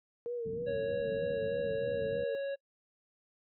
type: tone with vibrato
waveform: sine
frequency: 466.2 Hz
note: A#4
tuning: in tune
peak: -34 dBFS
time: 0.26-2.35 s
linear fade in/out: 0 ms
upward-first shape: sine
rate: 3.2 Hz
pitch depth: 70 cents each way
type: low-pass noise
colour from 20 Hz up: white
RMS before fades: -43 dBFS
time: 0.45-2.24 s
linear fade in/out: 5 ms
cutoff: 220 Hz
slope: 24 dB/octave
type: harmonic tone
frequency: 554.4 Hz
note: C#5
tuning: in tune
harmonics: 1 / 3 / 5 / 7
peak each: -33 / -47 / -54 / -56 dBFS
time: 0.66-2.56 s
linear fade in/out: 20 ms
effects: noise-tail reverb RT60 0.1 s tail -26 dB re dry + high-pass 100 Hz 12 dB/octave